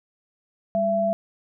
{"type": "tone pair together", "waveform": "sine", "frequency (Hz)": [199.3, 669.9], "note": ["G3", "E5"], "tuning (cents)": [29, 28], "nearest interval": "octave + major sixth", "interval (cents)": 2099, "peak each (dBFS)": [-27, -20], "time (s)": [0.75, 1.13], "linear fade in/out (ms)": 0, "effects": []}